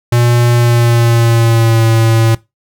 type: tone with pitch glide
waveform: square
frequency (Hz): 119.9 to 113.3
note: A#2 to A#2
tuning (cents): +49 to -49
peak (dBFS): -8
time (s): 0.12-2.35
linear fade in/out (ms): 5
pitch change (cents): -98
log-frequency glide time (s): 0.54-1.84
effects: noise-tail reverb RT60 0.2 s tail -20 dB re dry